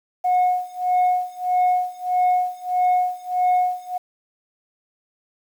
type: tone with tremolo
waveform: sine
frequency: 727 Hz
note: F#5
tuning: 31 cents flat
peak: -12 dBFS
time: 0.24-3.98 s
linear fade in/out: 10 ms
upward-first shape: sine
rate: 1.6 Hz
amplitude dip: 95%
effects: tanh soft clip ceiling -13 dBFS + 8-bit